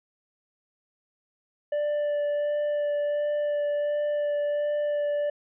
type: tone with vibrato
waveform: triangle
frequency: 587.3 Hz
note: D5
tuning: in tune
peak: -22 dBFS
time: 1.72-5.3 s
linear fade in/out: 5 ms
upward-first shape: sine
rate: 1.4 Hz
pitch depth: 10 cents each way
effects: resampled to 8000 Hz